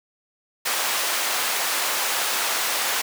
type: high-pass noise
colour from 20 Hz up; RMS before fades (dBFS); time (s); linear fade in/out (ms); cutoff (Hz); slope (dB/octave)
pink; -24; 0.65-3.02; 10; 830; 12
effects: none